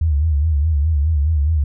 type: tone with vibrato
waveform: sine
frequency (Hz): 75.9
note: D#2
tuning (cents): -42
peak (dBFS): -13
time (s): 0.01-1.64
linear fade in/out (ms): 5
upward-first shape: sine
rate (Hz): 4.8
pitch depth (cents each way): 130
effects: none